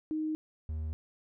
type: tone pair in turn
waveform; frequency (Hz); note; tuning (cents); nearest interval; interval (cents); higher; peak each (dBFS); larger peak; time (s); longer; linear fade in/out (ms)
sine / triangle; 311.1 / 78.14; D#4 / D#2; 0 / +8; 2 octaves; 2392; first; -30 / -31; first; 0.11-0.35 / 0.69-0.93; neither; 0
effects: none